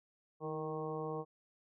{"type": "harmonic tone with a mistuned harmonic", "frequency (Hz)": 155.56, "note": "D#3", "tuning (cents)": 0, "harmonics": [1, 2, 3, 4, 5, 6, 7], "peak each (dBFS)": [-44, -46, -40, -49, -47, -51, -47], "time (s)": [0.4, 1.25], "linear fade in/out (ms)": 50, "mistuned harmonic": 2, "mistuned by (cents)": 47, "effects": []}